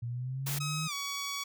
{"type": "exponential sweep", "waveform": "sine", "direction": "up", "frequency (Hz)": [116.54, 160], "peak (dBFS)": -33, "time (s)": [0.02, 0.88], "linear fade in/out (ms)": 10}
{"type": "noise", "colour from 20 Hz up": "white", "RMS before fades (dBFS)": -36, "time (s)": [0.46, 0.59], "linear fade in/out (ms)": 10}
{"type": "tone with pitch glide", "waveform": "10% pulse", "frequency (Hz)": [1273, 1127.6], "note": ["D#6", "C#6"], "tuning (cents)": [39, 29], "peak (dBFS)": -26, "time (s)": [0.6, 1.44], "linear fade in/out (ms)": 10, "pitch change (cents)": -210, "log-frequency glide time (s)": [0.86, 0.93]}
{"effects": []}